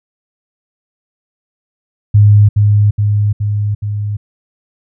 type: tone with echo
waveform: sine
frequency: 103.8 Hz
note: G#2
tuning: in tune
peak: -3 dBFS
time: 2.14-2.49 s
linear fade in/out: 10 ms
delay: 420 ms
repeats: 4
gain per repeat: -3 dB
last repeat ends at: 4.17 s
effects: none